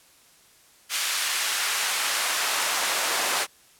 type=noise with high-pass filter sweep; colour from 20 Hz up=pink; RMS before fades=-25 dBFS; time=0.89-3.47 s; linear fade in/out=50 ms; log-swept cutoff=1900 to 680 Hz; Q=0.82; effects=white hiss -56 dBFS RMS until 3.79 s + low-pass 12000 Hz 12 dB/octave